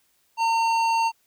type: tone with hard clipping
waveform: sine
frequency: 911 Hz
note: A#5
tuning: 40 cents flat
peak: -21 dBFS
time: 0.37-1.12 s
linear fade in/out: 50 ms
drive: 12 dB
effects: white hiss -66 dBFS RMS until 1.26 s